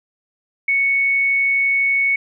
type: tone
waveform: sine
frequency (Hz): 2217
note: C#7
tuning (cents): 0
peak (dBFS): -14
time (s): 0.68-2.16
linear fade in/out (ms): 5
effects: none